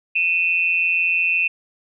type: tone pair together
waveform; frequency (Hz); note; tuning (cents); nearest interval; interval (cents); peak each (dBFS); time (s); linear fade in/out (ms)
sine; 2499 / 2673; D#7 / E7; +7 / +23; minor second; 116; -19; 0.15-1.48; 10
effects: none